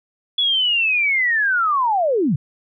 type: linear sweep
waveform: sine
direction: down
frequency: 3423 to 118.4 Hz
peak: -15 dBFS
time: 0.38-2.36 s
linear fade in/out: 5 ms
effects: none